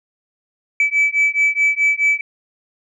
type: beating tone pair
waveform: sine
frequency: 2300 / 2304.7 Hz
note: D7 / D7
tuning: -37 / -33 cents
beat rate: 4.7 Hz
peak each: -15 dBFS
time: 0.8-2.21 s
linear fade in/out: 2 ms
effects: tanh soft clip ceiling -9 dBFS